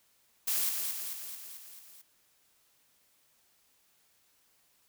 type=noise with echo; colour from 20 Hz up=blue; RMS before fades=-30 dBFS; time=0.47-0.7 s; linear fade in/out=10 ms; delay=220 ms; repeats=6; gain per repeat=-4 dB; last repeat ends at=2.02 s; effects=white hiss -69 dBFS RMS until 4.88 s